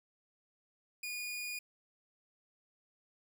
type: tone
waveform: sawtooth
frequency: 2447 Hz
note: D#7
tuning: 29 cents flat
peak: -35 dBFS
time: 1.03-1.59 s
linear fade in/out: 5 ms
effects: none